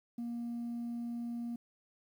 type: tone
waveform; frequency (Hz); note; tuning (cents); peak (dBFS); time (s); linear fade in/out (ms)
sine; 236.4; A#3; +24; -34; 0.18-1.56; 5
effects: tanh soft clip ceiling -35 dBFS + 11-bit